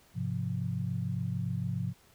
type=chord; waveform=sine; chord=F minor; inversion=first; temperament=equal; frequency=103.83 / 130.81 / 174.61 Hz; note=Ab2 / C3 / F3; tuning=0 / 0 / 0 cents; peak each=-35 / -34 / -35 dBFS; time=0.14-1.94 s; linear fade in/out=50 ms; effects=pink hiss -62 dBFS RMS until 2.14 s